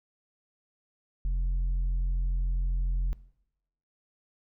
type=tone with tanh clipping; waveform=sine; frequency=43.65 Hz; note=F1; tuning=in tune; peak=-26 dBFS; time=1.25-3.13 s; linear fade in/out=0 ms; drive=4 dB; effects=noise-tail reverb RT60 0.8 s tail -20 dB re dry